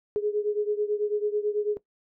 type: beating tone pair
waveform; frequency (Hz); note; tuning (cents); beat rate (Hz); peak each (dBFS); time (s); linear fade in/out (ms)
sine; 415.3 / 424.4; G#4 / G#4; 0 / +38; 9.1; -26 / -28; 0.16-1.77; 0
effects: noise-tail reverb RT60 0.1 s tail -17 dB re dry